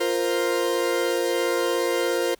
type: chord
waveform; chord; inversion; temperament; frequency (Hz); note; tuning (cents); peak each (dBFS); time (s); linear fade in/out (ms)
40% pulse; F suspended fourth; none; equal; 349.2 / 466.2 / 523.3; F4 / Bb4 / C5; 0 / 0 / 0; -25; 0-2.35; 10
effects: pink hiss -58 dBFS RMS until 2.39 s